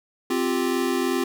square chord, C suspended fourth, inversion none, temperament equal, 261.6 / 349.2 / 392 Hz, C4 / F4 / G4, 0 / 0 / 0 cents, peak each -26 / -26 / -28 dBFS, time 0.3-1.24 s, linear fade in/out 5 ms, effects none

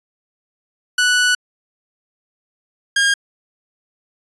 sawtooth tone pair in turn, 1480 / 1619.5 Hz, F#6 / G#6, 0 / -44 cents, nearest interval major second, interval 156 cents, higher second, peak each -9 dBFS, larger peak neither, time 0.98-1.35 / 2.96-3.14 s, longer first, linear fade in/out 5 ms, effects resampled to 22050 Hz

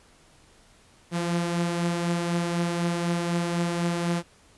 sawtooth beating tone pair, 171.4 / 175.4 Hz, F3 / F3, -32 / +8 cents, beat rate 4 Hz, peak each -21 / -29 dBFS, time 1.11-4.23 s, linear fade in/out 50 ms, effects pink hiss -57 dBFS RMS until 4.57 s + resampled to 24000 Hz

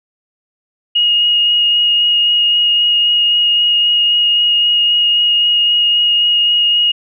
sine tone with vibrato, 2871 Hz, F7, 47 cents sharp, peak -9 dBFS, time 0.95-6.92 s, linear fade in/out 10 ms, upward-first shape sine, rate 3.8 Hz, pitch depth 9 cents each way, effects none

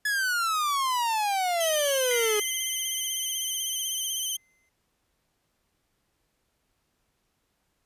45% pulse exponential sweep, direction down, 1718 to 413.1 Hz, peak -24 dBFS, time 0.05-2.4 s, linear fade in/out 5 ms
15% pulse tone with vibrato, 3100 Hz, G7, 20 cents flat, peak -21 dBFS, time 1.6-4.37 s, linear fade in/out 10 ms, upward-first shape triangle, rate 16 Hz, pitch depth 65 cents each way
square tone with exponential decay, 2066 Hz, C7, 22 cents flat, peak -29 dBFS, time 2.11-4.69 s, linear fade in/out 1 ms, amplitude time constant 560 ms
effects pink hiss -74 dBFS RMS until 7.85 s + resampled to 32000 Hz

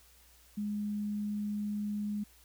sine tone, 207.7 Hz, G#3, in tune, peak -32 dBFS, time 0.57-2.24 s, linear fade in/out 10 ms, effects added 60 Hz sine -63 dBFS peak until 2.44 s + white hiss -62 dBFS RMS until 2.44 s

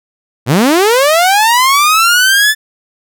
sawtooth linear sweep, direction up, 103.83 to 1760 Hz, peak -3 dBFS, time 0.46-2.55 s, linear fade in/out 50 ms, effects none

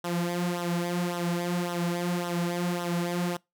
sawtooth tone with flanger, 174.5 Hz, F3, 1 cent flat, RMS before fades -29 dBFS, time 0.04-3.37 s, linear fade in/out 5 ms, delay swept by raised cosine 0.42 to 5.02 ms, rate 1.8 Hz, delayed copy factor -0.7, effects noise-tail reverb RT60 0.2 s tail -24 dB re dry

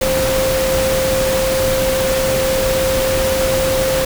sine tone in noise, 526 Hz, C5, 9 cents sharp, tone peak -15 dBFS, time 0.01-4.05 s, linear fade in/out 5 ms, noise pink, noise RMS -20 dBFS, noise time 0.01-4.05 s, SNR +2 dB, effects none

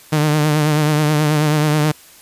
sawtooth tone with vibrato, 151.4 Hz, D#3, 47 cents flat, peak -9 dBFS, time 0.12-1.92 s, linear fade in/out 10 ms, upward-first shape triangle, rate 9.3 Hz, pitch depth 54 cents each way, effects white hiss -44 dBFS RMS until 2.21 s + resampled to 32000 Hz

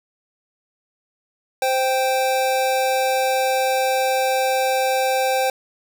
square tone pair together, 522 / 783.8 Hz, C5 / G5, -4 / 0 cents, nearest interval perfect fifth, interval 704 cents, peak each -21 / -21 dBFS, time 1.62-5.5 s, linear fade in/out 2 ms, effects none

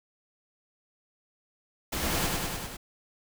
pink noise with echo, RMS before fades -31 dBFS, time 1.92-2.27 s, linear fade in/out 10 ms, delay 100 ms, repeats 5, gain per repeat -2 dB, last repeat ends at 2.77 s, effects none

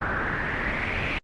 pink noise with low-pass filter sweep, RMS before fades -27 dBFS, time 0.01-1.19 s, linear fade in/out 10 ms, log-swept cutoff 1500 to 2500 Hz, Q 4.9, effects Opus 32 kbps

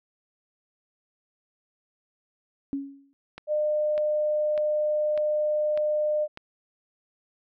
sine tone with exponential decay, 277.2 Hz, C#4, in tune, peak -24 dBFS, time 2.73-3.13 s, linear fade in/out 0 ms, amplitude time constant 86 ms
click train, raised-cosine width 0.3 ms, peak -23 dBFS, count 6, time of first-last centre 3.38-6.374 s, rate 1.67 Hz
sine tone, 604 Hz, D5, 48 cents sharp, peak -22 dBFS, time 3.47-6.28 s, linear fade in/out 50 ms
effects none

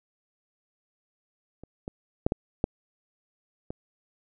clicks, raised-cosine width 2 ms, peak -30 / -21 / -8 / -11 / -9 / -21 dBFS, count 6, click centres 1.636 / 1.879 / 2.265 / 2.321 / 2.641 / 3.705 s, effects none

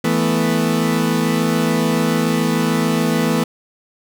30% pulse chord, E suspended fourth, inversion none, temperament equal, 164.81 / 220 / 246.9 Hz, E3 / A3 / B3, 0 / 0 / 0 cents, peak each -17 dBFS, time 0.04-3.44 s, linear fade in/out 5 ms, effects none

